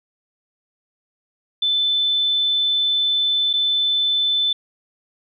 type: tone with dropouts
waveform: sine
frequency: 3520 Hz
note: A7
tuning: in tune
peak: -16 dBFS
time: 1.62-4.53 s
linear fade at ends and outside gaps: 5 ms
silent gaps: 3.531-3.536 s
effects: none